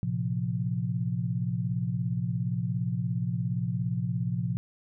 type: chord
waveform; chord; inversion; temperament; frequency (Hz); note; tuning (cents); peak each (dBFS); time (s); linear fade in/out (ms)
sine; Bb suspended second; none; equal with one note detuned; 113.62 / 130.81 / 174.61; Bb2 / C3 / F3; -44 / 0 / 0; -31; 0.03-4.57; 0
effects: none